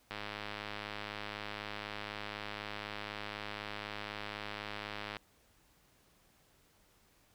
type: click train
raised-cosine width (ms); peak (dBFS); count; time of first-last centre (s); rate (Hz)
0.3; -24; 527; 0.11-5.168; 104
effects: pink hiss -68 dBFS RMS until 7.34 s